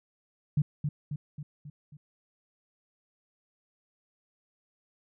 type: tone with echo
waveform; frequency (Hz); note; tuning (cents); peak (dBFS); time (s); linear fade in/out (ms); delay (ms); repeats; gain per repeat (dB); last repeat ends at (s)
sine; 147; D3; +2; -21; 0.57-0.62; 5; 270; 5; -5; 1.97
effects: none